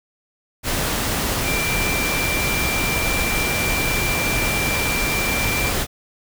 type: tone in noise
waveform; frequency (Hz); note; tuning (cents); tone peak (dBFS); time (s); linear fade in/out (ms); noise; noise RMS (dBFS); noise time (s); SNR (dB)
sine; 2360; D7; +8; -23; 1.43-5.73; 50; pink; -22; 0.63-5.87; -4
effects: none